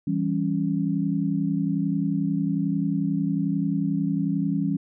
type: chord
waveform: sine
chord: C# diminished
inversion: first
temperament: equal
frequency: 164.81 / 196 / 277.2 Hz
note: E3 / G3 / C#4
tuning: 0 / 0 / 0 cents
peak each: -26 dBFS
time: 0.07-4.77 s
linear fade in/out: 5 ms
effects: none